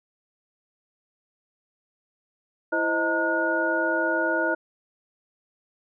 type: tone cluster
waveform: sine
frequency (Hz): 332.6 / 518 / 627 / 911 / 1445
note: E4 / C5 / D#5 / A#5 / F#6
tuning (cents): +16 / -17 / +13 / -40 / -41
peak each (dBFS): -28 / -31 / -27 / -31 / -25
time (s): 2.72-4.55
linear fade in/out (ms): 10
effects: none